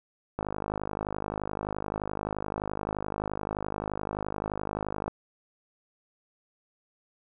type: click train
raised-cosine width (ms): 1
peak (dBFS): -17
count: 243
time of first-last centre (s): 0.39-5.08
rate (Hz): 51.6
effects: none